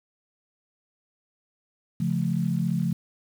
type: chord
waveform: sine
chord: Db augmented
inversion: none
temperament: just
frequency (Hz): 138.59 / 173.24 / 216.5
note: Db3 / F3 / A3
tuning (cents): 0 / -14 / -28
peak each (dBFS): -28 / -25 / -29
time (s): 2-2.93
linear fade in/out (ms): 5
effects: 8-bit